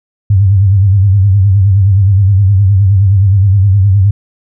sine tone with vibrato, 98 Hz, G2, in tune, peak -4 dBFS, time 0.3-4.11 s, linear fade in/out 5 ms, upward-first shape sine, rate 9.6 Hz, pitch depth 100 cents each way, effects none

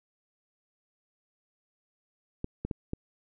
clicks, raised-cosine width 3 ms, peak -19 dBFS, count 4, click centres 2.444 / 2.65 / 2.712 / 2.934 s, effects none

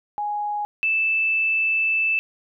sine tone pair in turn, 830.6 / 2637 Hz, G#5 / E7, 0 / 0 cents, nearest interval octave + minor sixth, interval 2000 cents, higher second, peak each -23 / -18 dBFS, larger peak second, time 0.18-0.65 / 0.83-2.19 s, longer second, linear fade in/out 0 ms, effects none

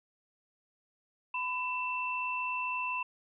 sine tone pair together, 1001.6 / 2674 Hz, B5 / E7, +24 / +24 cents, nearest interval octave + perfect fourth, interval 1700 cents, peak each -34 / -34 dBFS, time 1.34-3.03 s, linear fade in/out 5 ms, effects none

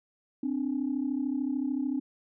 sine tone pair together, 260 / 293.5 Hz, C4 / D4, -11 / -1 cents, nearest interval major second, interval 210 cents, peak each -29 / -30 dBFS, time 0.43-2 s, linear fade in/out 5 ms, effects tanh soft clip ceiling -21 dBFS

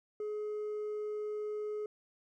triangle tone with hard clipping, 422.3 Hz, G#4, 29 cents sharp, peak -34 dBFS, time 0.2-1.86 s, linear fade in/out 2 ms, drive 1 dB, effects none

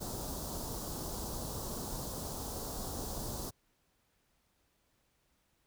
pink band-stop noise, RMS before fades -40 dBFS, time 0-3.51 s, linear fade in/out 20 ms, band 1100 to 4400 Hz, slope 24 dB/octave, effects pink hiss -75 dBFS RMS until 5.66 s

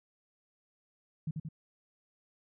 sine tone with echo, 156.4 Hz, D#3, 9 cents sharp, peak -31 dBFS, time 1.27-1.31 s, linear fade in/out 5 ms, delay 89 ms, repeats 2, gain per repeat -3 dB, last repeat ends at 1.488 s, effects none

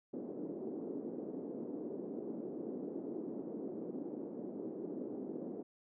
white band-pass noise, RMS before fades -43 dBFS, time 0.13-5.63 s, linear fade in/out 10 ms, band 230 to 390 Hz, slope 24 dB/octave, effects none

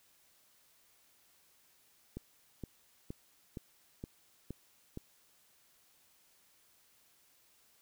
click train, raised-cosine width 3 ms, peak -28 dBFS, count 7, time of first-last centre 2.17-4.974 s, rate 2.14 Hz, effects white hiss -68 dBFS RMS until 7.81 s

